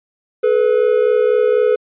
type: tone pair together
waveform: triangle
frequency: 428.8 / 492.8 Hz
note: A4 / B4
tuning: -45 / -4 cents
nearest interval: major second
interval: 241 cents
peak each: -12 dBFS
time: 0.43-1.76 s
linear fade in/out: 10 ms
effects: resampled to 8000 Hz